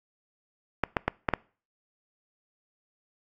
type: clicks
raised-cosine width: 0.5 ms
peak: -8 dBFS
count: 5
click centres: 0.837 / 0.968 / 1.08 / 1.288 / 1.337 s
effects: noise-tail reverb RT60 0.4 s tail -24 dB re dry + AAC 48 kbps